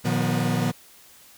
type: tone cluster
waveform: 45% pulse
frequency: 119.3 / 155 / 178.9 / 244.6 Hz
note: A#2 / D#3 / F3 / B3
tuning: +41 / -6 / +42 / -16 cents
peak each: -27 dBFS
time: 0.04-0.72 s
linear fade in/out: 20 ms
effects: white hiss -51 dBFS RMS until 1.37 s